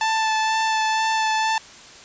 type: tone with vibrato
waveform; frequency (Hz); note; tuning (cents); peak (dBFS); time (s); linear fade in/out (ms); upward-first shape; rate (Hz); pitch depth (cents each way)
sawtooth; 880; A5; 0; -15; 0.01-1.58; 2; sine; 2.1; 12
effects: white hiss -43 dBFS RMS until 2.04 s + resampled to 16000 Hz